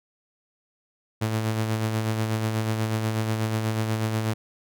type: tone with tremolo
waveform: sawtooth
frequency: 110 Hz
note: A2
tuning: in tune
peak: -18 dBFS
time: 1.21-4.34 s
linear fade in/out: 10 ms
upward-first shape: sine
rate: 8.2 Hz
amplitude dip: 40%
effects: none